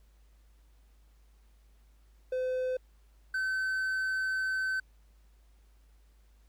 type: tone pair in turn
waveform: triangle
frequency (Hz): 511 / 1531.3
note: C5 / G6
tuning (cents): -41 / -41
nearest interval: octave + perfect fifth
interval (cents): 1900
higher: second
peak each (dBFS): -27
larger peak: neither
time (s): 2.32-2.77 / 3.34-4.8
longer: second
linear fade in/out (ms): 5
effects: added 52 Hz sine -58 dBFS peak until 6.48 s + pink hiss -72 dBFS RMS until 6.48 s